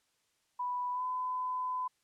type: tone with pitch glide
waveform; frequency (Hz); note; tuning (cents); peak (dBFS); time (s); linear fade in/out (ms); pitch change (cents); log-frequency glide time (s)
sine; 987.8 to 1009.1; B5 to B5; 0 to +37; -32; 0.59-1.88; 10; +37; 0.92-1.03
effects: white hiss -75 dBFS RMS until 2.03 s + low-pass 9000 Hz 12 dB/octave